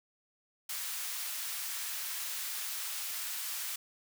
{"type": "high-pass noise", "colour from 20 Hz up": "white", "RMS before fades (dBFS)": -38, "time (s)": [0.69, 3.76], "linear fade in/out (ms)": 5, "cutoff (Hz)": 1200, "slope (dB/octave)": 12, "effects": []}